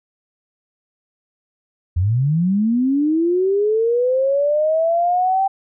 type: linear sweep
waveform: sine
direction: up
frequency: 81.5 to 784 Hz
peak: -14 dBFS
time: 1.96-5.48 s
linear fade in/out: 10 ms
effects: none